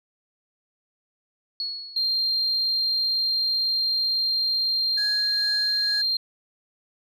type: tone with exponential decay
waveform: sine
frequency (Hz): 4355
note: C#8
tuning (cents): -31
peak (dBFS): -24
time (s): 1.6-2.48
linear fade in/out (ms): 1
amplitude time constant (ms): 190
type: tone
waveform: sine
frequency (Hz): 4186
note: C8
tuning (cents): 0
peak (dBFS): -20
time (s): 1.96-6.17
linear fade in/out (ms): 5
type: tone with tremolo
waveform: triangle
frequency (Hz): 1665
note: G#6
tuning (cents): +4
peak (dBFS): -26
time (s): 4.97-6.02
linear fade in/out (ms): 10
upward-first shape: sine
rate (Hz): 2.2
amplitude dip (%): 45
effects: tanh soft clip ceiling -16 dBFS